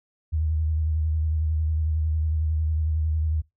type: tone with vibrato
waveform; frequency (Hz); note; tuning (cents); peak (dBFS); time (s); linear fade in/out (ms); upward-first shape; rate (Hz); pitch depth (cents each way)
sine; 78.3; D#2; +11; -21; 0.32-3.42; 20; square; 11; 33
effects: noise-tail reverb RT60 0.2 s tail -22 dB re dry